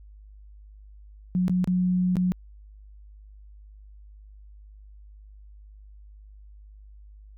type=tone with dropouts; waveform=sine; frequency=181.7 Hz; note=F#3; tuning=31 cents flat; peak=-20 dBFS; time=1.35-2.32 s; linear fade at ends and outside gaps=0 ms; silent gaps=1.481-1.496 / 1.643-1.675 / 2.156-2.168 s; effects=added 51 Hz sine -45 dBFS peak until 7.37 s